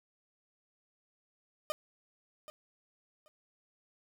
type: tone with echo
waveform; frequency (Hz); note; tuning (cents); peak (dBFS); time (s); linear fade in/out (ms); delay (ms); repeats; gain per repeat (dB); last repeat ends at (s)
30% pulse; 611; D#5; -32; -29; 1.7-1.72; 0; 780; 2; -14; 3.28
effects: none